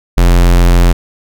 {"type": "tone", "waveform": "square", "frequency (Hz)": 43.65, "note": "F1", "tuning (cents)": 0, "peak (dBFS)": -5, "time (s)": [0.17, 0.93], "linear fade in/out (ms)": 10, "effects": []}